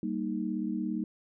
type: chord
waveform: sine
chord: Eb major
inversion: first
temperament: equal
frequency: 196 / 233.1 / 311.1 Hz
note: G3 / Bb3 / Eb4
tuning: 0 / 0 / 0 cents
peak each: -34 dBFS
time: 0.03-1.04 s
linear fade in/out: 2 ms
effects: none